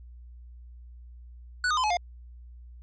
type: tone with pitch steps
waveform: square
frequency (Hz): 1480 / 1230.2 / 1022.6 / 850 / 706.6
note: F#6 / D#6 / C6 / G#5 / F5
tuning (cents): 0 / -20 / -40 / +40 / +20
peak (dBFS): -24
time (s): 1.64-1.97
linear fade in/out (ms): 2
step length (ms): 66
effects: added 60 Hz sine -44 dBFS peak until 2.82 s + resampled to 16000 Hz